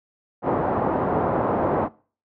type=low-pass noise; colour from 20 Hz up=white; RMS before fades=-22 dBFS; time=0.42-1.89 s; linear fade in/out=50 ms; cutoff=950 Hz; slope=24 dB/octave; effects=noise-tail reverb RT60 0.4 s tail -22 dB re dry + high-pass 100 Hz 12 dB/octave